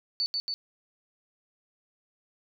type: tone with echo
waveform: sine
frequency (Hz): 4497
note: C#8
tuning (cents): +24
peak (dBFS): -25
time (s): 0.2-0.26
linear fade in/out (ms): 0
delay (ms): 140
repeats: 2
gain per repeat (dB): -2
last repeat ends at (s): 0.54
effects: none